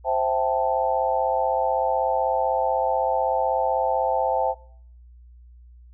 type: chord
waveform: sine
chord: A minor seventh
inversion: first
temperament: equal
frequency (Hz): 523.3 / 659.3 / 784 / 880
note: C5 / E5 / G5 / A5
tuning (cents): 0 / 0 / 0 / 0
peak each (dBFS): -25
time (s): 0.04-4.55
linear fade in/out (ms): 50
effects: noise-tail reverb RT60 0.6 s tail -23 dB re dry + added 60 Hz sine -45 dBFS peak until 5.93 s